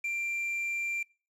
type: tone with quantisation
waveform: triangle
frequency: 2367 Hz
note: D7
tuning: 13 cents sharp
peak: -28 dBFS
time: 0.04-1.03 s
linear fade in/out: 5 ms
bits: 9
effects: noise-tail reverb RT60 0.4 s tail -26 dB re dry + low-pass 11000 Hz 12 dB/octave